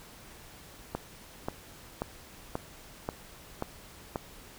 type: click train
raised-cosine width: 1 ms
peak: -17 dBFS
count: 7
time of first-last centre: 0.95-4.159 s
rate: 1.87 Hz
effects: pink hiss -51 dBFS RMS until 4.58 s